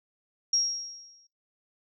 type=tone with exponential decay; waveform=sine; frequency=5600 Hz; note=F8; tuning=4 cents sharp; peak=-20 dBFS; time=0.53-1.27 s; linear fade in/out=5 ms; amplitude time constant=160 ms; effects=noise-tail reverb RT60 0.3 s tail -24 dB re dry